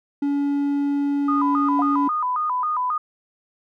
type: tone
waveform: triangle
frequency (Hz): 284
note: C#4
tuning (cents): +42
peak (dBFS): -17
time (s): 0.22-2.08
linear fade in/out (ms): 5
type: tone with vibrato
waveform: sine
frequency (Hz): 1108.7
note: C#6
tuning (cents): 0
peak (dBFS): -20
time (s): 1.28-2.98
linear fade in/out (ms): 5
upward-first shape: square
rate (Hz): 3.7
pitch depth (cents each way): 180
type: tone with exponential decay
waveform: sine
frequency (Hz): 723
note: F#5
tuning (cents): -40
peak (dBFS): -19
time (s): 1.79-1.88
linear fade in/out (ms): 2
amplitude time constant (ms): 18
effects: none